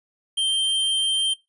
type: tone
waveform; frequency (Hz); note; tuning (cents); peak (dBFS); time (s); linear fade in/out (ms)
square; 3147; G7; +6; -20; 0.37-1.34; 10
effects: noise-tail reverb RT60 0.2 s tail -17 dB re dry + resampled to 24000 Hz